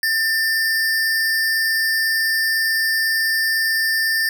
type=tone pair together; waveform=square; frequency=1789 / 4771 Hz; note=A6 / D8; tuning=+28 / +26 cents; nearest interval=octave + perfect fourth; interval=1698 cents; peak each=-18 / -26 dBFS; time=0.03-4.29 s; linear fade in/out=2 ms; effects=none